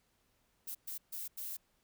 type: noise bursts at uneven times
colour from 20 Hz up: violet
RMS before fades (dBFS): -42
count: 4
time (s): 0.67-0.75 / 0.87-0.98 / 1.12-1.28 / 1.37-1.57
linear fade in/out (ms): 10
effects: pink hiss -75 dBFS RMS until 1.83 s